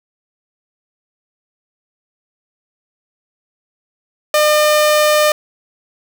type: tone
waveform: sawtooth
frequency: 604 Hz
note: D5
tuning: 48 cents sharp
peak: -6 dBFS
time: 4.34-5.32 s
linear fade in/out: 2 ms
effects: none